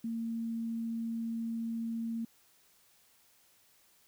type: tone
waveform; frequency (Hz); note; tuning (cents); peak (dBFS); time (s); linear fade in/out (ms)
sine; 228.6; A#3; -34; -33; 0.04-2.25; 5
effects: white hiss -66 dBFS RMS until 4.07 s